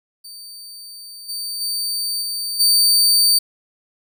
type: tone with level steps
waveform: sawtooth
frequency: 4600 Hz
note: D8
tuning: 37 cents flat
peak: -32 / -22 / -18 / -20 / -9 dBFS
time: 0.24-3.39 s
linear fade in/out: 10 ms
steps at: 1.28 / 1.6 / 2.21 / 2.59 s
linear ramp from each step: 20 ms
effects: none